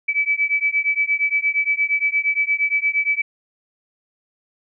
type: beating tone pair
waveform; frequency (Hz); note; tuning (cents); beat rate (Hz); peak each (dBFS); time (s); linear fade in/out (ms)
sine; 2295 / 2303.6; D7 / D7; -40 / -34; 8.6; -20; 0.08-3.22; 10
effects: none